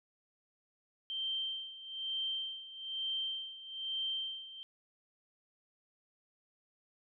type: tone with tremolo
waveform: sine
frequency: 3136 Hz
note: G7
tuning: in tune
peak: -33 dBFS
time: 1.1-4.63 s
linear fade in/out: 0 ms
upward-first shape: sine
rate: 1.1 Hz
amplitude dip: 80%
effects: none